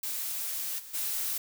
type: noise with level steps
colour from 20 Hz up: blue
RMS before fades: -34 / -46 / -32 dBFS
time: 0.03-1.38 s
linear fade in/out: 5 ms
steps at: 0.78 / 0.93 s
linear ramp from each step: 20 ms
effects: none

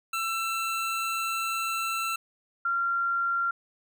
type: tone pair in turn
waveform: 25% pulse / sine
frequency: 1339 / 1379.8 Hz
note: E6 / F6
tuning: +27 / -21 cents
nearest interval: minor second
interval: 52 cents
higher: second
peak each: -24 dBFS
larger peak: neither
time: 0.13-2.16 / 2.65-3.51 s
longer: first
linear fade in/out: 5 ms
effects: none

